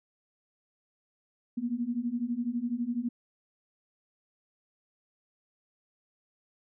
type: beating tone pair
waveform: sine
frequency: 232.3 / 244.3 Hz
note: A#3 / B3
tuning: -6 / -19 cents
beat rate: 12 Hz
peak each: -33 / -31 dBFS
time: 1.57-3.09 s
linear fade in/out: 10 ms
effects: none